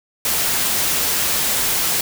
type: noise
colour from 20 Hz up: white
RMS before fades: -19 dBFS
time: 0.25-2.01 s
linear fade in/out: 2 ms
effects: none